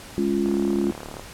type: chord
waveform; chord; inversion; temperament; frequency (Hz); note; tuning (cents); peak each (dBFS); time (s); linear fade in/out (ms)
sine; Db major; second; just; 207.9 / 277.2 / 346.5; Ab3 / Db4 / F4; +2 / 0 / -14; -24 / -26 / -23; 0.18-0.91; 0
type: click train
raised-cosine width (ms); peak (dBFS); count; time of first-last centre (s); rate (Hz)
1; -21; 28; 0.46-1.196; 36.7
effects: pink hiss -41 dBFS RMS until 1.33 s + low-pass 12000 Hz 12 dB/octave